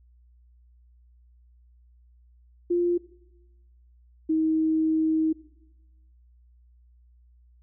sine tone pair in turn, 349.2 / 316.9 Hz, F4 / D#4, 0 / +32 cents, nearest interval major second, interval 168 cents, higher first, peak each -20 dBFS, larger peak neither, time 2.7-2.98 / 4.29-5.33 s, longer second, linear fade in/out 10 ms, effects noise-tail reverb RT60 1.0 s tail -19 dB re dry + added 60 Hz sine -54 dBFS peak until 7.62 s

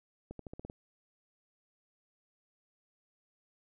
accelerating click train, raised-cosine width 2 ms, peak -30 dBFS, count 7, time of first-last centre 0.31-0.699 s, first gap 83 ms, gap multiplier 0.9, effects none

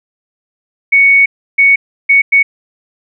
sine tone bursts at uneven times, 2225 Hz, C#7, 6 cents sharp, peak -4 dBFS, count 4, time 0.92-1.26 / 1.58-1.76 / 2.09-2.22 / 2.32-2.43 s, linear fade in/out 10 ms, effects none

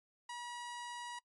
sawtooth tone, 963 Hz, B5, 44 cents flat, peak -39 dBFS, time 0.29-1.19 s, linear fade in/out 5 ms, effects noise-tail reverb RT60 0.1 s tail -24 dB re dry + MP3 48 kbps

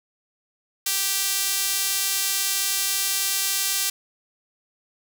sawtooth tone with high-pass filter, 390.8 Hz, G4, 5 cents flat, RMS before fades -24 dBFS, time 0.86-3.9 s, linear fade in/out 5 ms, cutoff 4500 Hz, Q 0.54, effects none

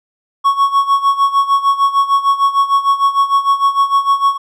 triangle tone with tremolo, 1108.7 Hz, C#6, in tune, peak -5 dBFS, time 0.44-4.38 s, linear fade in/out 20 ms, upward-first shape sine, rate 6.6 Hz, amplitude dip 80%, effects none

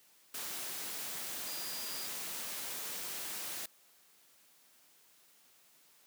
sine tone in noise, 4854 Hz, D#8, 44 cents flat, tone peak -45 dBFS, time 1.47-2.07 s, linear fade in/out 5 ms, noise white, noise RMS -41 dBFS, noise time 0.34-3.66 s, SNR -7 dB, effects white hiss -65 dBFS RMS until 6.06 s + high-pass 150 Hz 12 dB/octave

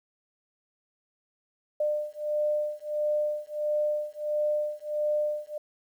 sine beating tone pair, 599 / 600.5 Hz, D5 / D5, +34 / +38 cents, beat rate 1.5 Hz, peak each -29 dBFS, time 1.8-5.58 s, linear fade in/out 5 ms, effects 10-bit

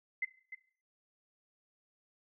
sine tone with echo, 2051 Hz, C7, 35 cents flat, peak -30 dBFS, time 0.22-0.25 s, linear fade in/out 5 ms, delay 300 ms, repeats 1, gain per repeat -11 dB, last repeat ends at 0.55 s, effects noise-tail reverb RT60 0.5 s tail -19 dB re dry

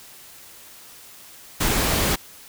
pink noise, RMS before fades -21 dBFS, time 1.6-2.16 s, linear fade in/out 10 ms, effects white hiss -45 dBFS RMS until 2.48 s

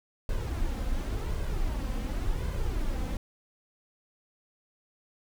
brown noise with flanger, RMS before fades -30 dBFS, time 0.29-3.17 s, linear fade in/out 2 ms, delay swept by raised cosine 1.9 to 3.9 ms, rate 0.91 Hz, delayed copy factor +0.5, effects none

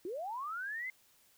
sine linear sweep, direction up, 325.8 to 2100 Hz, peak -37 dBFS, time 0.05-0.9 s, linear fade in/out 2 ms, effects white hiss -67 dBFS RMS until 1.37 s

